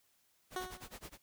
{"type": "noise with tremolo", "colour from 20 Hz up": "pink", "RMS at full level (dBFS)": -47, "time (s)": [0.5, 1.18], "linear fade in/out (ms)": 50, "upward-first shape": "sine", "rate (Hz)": 9.5, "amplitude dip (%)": 100}
{"type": "tone with exponential decay", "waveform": "15% pulse", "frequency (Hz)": 368.2, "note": "F#4", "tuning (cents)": -8, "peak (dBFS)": -28, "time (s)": [0.56, 0.95], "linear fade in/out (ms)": 2, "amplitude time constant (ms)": 84}
{"effects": ["white hiss -73 dBFS RMS until 1.22 s"]}